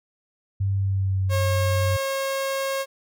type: tone with pitch glide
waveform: sine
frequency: 98 to 95.16 Hz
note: G2 to F#2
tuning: 0 to +49 cents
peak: -20 dBFS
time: 0.6-1.97 s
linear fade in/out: 10 ms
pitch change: -51 cents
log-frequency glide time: 0.75-1.23 s
type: tone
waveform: sawtooth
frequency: 542 Hz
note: C#5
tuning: 39 cents flat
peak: -20 dBFS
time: 1.29-2.86 s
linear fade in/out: 50 ms
effects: none

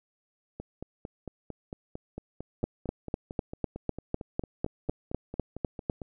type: two click trains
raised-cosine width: 2 ms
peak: -14 / -24 dBFS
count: 14 / 25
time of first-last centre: 2.64-5.898 / 0.6-6.018 s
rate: 3.99 / 4.43 Hz
effects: none

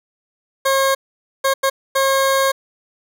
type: tone bursts at uneven times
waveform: 20% pulse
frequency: 540 Hz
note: C#5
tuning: 45 cents flat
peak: -9 dBFS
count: 4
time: 0.65-0.95 / 1.44-1.54 / 1.63-1.7 / 1.95-2.52 s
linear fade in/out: 10 ms
effects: none

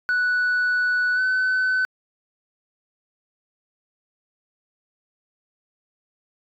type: tone with pitch glide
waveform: sine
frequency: 1480 to 1512.8 Hz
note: F#6 to F#6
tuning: 0 to +38 cents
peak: -16 dBFS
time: 0.09-1.85 s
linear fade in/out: 0 ms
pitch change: +38 cents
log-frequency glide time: 1.15-1.2 s
effects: tanh soft clip ceiling -17 dBFS

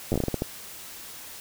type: slowing click train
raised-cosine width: 2 ms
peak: -12 dBFS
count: 10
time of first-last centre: 0.12-0.421 s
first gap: 9 ms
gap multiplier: 1.31
effects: white hiss -42 dBFS RMS until 1.4 s

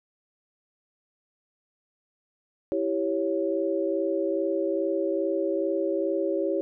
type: chord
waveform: sine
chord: C# diminished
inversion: first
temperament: equal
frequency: 329.6 / 392 / 554.4 Hz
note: E4 / G4 / C#5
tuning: 0 / 0 / 0 cents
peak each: -28 dBFS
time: 2.72-6.61 s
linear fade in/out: 0 ms
effects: none

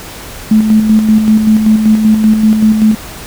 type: tone with tremolo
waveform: sine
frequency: 216.8 Hz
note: A3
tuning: 25 cents flat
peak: -3 dBFS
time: 0.51-2.95 s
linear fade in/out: 5 ms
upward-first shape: square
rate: 5.2 Hz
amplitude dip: 45%
effects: added 50 Hz sine -36 dBFS peak until 3.26 s + pink hiss -28 dBFS RMS until 3.26 s

